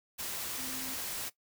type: tone in noise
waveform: sine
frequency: 260 Hz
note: C4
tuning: 11 cents flat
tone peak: -45 dBFS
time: 0.57-0.95 s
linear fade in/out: 20 ms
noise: white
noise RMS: -38 dBFS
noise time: 0.18-1.3 s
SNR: -10 dB
effects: noise-tail reverb RT60 0.1 s tail -17 dB re dry